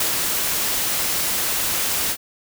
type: noise with ADSR envelope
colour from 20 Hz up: white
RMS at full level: -20 dBFS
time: 0-2.17 s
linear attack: 4 ms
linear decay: 98 ms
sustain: -2 dB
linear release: 57 ms
effects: none